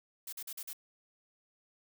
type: noise bursts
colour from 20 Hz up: blue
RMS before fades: -42 dBFS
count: 5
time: 0.27-0.731 s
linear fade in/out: 5 ms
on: 57 ms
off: 44 ms
effects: none